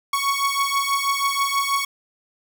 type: beating tone pair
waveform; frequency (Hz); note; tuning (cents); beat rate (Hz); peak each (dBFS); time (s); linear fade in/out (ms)
sawtooth; 1108.7 / 1114.9; C#6 / C#6; 0 / +10; 6.2; -19; 0.13-1.85; 5
effects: none